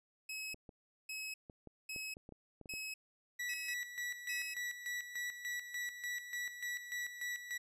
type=tone bursts; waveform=sawtooth; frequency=2565 Hz; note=E7; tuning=48 cents flat; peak=-38 dBFS; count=6; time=0.29-4.54 s; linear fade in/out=5 ms; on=250 ms; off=550 ms
type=clicks; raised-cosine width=2 ms; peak=-38 dBFS; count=11; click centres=0.544 / 0.692 / 1.498 / 1.673 / 1.962 / 2.169 / 2.291 / 2.323 / 2.613 / 2.658 / 2.738 s
type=tone with tremolo; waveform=40% pulse; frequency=1949 Hz; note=B6; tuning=23 cents flat; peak=-37 dBFS; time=3.39-7.58 s; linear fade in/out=10 ms; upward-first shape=square; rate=3.4 Hz; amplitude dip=65%
effects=resampled to 32000 Hz